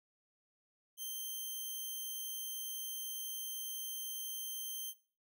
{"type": "tone", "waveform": "5% pulse", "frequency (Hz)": 3139, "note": "G7", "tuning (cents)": 2, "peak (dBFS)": -32, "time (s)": [0.97, 4.94], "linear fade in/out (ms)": 50, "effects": ["noise-tail reverb RT60 0.4 s tail -19 dB re dry"]}